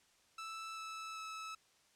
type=tone with pitch steps; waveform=sawtooth; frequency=1318.5 / 1310.1 / 1301.9 Hz; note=E6 / E6 / E6; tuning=0 / -11 / -22 cents; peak=-40 dBFS; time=0.38-1.55 s; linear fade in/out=5 ms; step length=390 ms; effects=white hiss -70 dBFS RMS until 1.95 s + low-pass 8000 Hz 12 dB/octave